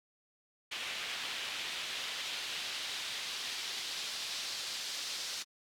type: noise with band-pass filter sweep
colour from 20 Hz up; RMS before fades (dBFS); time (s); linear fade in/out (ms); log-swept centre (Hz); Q
pink; -40; 0.71-5.43; 10; 2900 to 4600; 1.6
effects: AAC 64 kbps